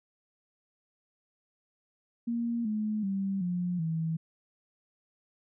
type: tone with pitch steps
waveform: sine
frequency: 234.5 / 213.8 / 194.93 / 177.72 / 162.03 Hz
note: A#3 / A3 / G3 / F3 / E3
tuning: +11 / -49 / -9 / +31 / -29 cents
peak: -28 dBFS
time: 2.27-4.17 s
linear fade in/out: 10 ms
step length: 380 ms
effects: none

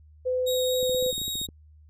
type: tone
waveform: sine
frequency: 507 Hz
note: B4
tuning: 45 cents sharp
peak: -23 dBFS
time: 0.25-1.12 s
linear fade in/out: 20 ms
type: tone with vibrato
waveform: sawtooth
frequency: 3771 Hz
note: A#7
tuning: 19 cents sharp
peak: -26 dBFS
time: 0.46-1.47 s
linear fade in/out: 20 ms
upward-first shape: sine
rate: 4 Hz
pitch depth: 9 cents each way
type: clicks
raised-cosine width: 3 ms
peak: -27 dBFS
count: 12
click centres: 0.829 / 0.895 / 0.947 / 1.026 / 1.063 / 1.128 / 1.18 / 1.216 / 1.28 / 1.355 / 1.415 / 1.488 s
effects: added 76 Hz sine -50 dBFS peak until 1.89 s

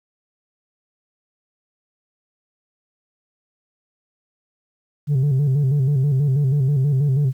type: tone with vibrato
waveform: sine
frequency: 138.5 Hz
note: C#3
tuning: 1 cent flat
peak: -12 dBFS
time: 5.07-7.33 s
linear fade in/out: 50 ms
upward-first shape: square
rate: 6.2 Hz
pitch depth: 92 cents each way
effects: tanh soft clip ceiling -14 dBFS + 9-bit

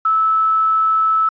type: tone with quantisation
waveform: sine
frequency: 1307 Hz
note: E6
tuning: 15 cents flat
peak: -12 dBFS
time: 0.05-1.29 s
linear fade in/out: 5 ms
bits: 7
effects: resampled to 11025 Hz

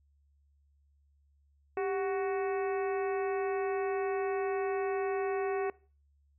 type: harmonic tone with a mistuned harmonic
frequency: 372 Hz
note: F#4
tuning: 9 cents sharp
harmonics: 1 / 2 / 3 / 4 / 5 / 6 / 7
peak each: -31 / -37 / -42 / -46 / -46 / -49 / -50 dBFS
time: 1.77-5.7 s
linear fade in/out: 2 ms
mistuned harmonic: 1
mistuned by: +99 cents
effects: noise-tail reverb RT60 0.4 s tail -22 dB re dry + added 71 Hz sine -65 dBFS peak until 6.38 s

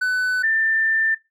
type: tone pair in turn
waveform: triangle / sine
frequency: 1500 / 1784.7 Hz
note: F#6 / A6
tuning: +23 / +24 cents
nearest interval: minor third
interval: 301 cents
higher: second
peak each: -16 dBFS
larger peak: neither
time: 0.01-0.43 / 0.43-1.15 s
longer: second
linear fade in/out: 10 ms
effects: noise-tail reverb RT60 0.2 s tail -21 dB re dry

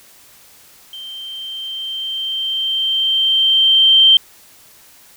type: tone with level ramp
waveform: sine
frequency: 3136 Hz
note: G7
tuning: in tune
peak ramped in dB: -29 to -5 dBFS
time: 0.93-4.17 s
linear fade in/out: 2 ms
effects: white hiss -46 dBFS RMS until 5.16 s

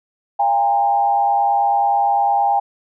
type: tone with frequency modulation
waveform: sine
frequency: 806 Hz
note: G5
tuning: 48 cents sharp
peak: -13 dBFS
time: 0.39-2.6 s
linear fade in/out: 10 ms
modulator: 109 Hz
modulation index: 0.71
effects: none

